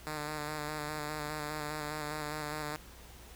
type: tone with vibrato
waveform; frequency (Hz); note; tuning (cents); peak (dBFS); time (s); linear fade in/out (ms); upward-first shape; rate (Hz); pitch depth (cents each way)
5% pulse; 150.9; D3; +47; -25; 0.07-2.76; 0; square; 4.9; 24
effects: added 60 Hz sine -53 dBFS peak until 3.35 s + pink hiss -54 dBFS RMS until 3.35 s